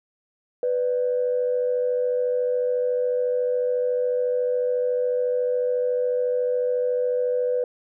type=tone pair together; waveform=sine; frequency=497 / 591 Hz; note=B4 / D5; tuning=+11 / +11 cents; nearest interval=minor third; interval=300 cents; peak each=-20 / -29 dBFS; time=0.63-7.64 s; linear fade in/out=2 ms; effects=tanh soft clip ceiling -13 dBFS